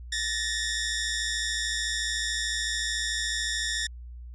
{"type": "tone pair together", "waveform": "15% pulse", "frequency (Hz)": [1751, 1864.7], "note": ["A6", "A#6"], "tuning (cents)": [-9, 0], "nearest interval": "minor second", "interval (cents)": 109, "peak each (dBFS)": -24, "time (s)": [0.12, 3.87], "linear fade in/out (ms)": 5, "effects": ["added 60 Hz sine -39 dBFS peak until 4.34 s", "resampled to 24000 Hz"]}